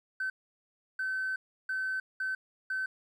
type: tone bursts at uneven times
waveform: triangle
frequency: 1530 Hz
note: G6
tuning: 42 cents flat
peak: -27 dBFS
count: 5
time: 0.2-0.3 / 0.99-1.36 / 1.69-2 / 2.2-2.35 / 2.7-2.86 s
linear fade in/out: 5 ms
effects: tanh soft clip ceiling -27 dBFS